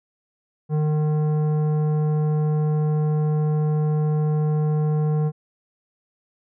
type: tone with tanh clipping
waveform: sine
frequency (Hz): 152.3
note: D#3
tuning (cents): -37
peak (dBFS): -20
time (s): 0.69-5.32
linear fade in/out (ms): 50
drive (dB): 12
effects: none